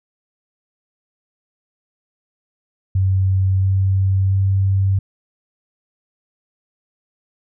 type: tone with pitch steps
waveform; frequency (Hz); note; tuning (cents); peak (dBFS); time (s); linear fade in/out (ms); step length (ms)
sine; 95.1 / 95.98 / 96.87; F#2 / G2 / G2; +48 / -36 / -20; -13; 2.95-4.99; 5; 680
effects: none